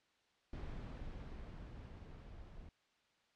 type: noise with level ramp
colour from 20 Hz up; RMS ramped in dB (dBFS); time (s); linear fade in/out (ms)
brown; -45 to -55; 0.53-2.69; 2
effects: white hiss -75 dBFS RMS until 3.35 s + low-pass 4000 Hz 12 dB/octave